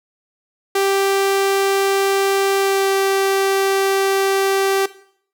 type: tone with pitch glide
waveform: sawtooth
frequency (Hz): 392 to 389.5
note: G4 to G4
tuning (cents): 0 to -11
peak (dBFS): -11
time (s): 0.75-4.86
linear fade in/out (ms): 5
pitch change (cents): -11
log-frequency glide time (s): 2.58-2.89
effects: noise-tail reverb RT60 0.6 s tail -17 dB re dry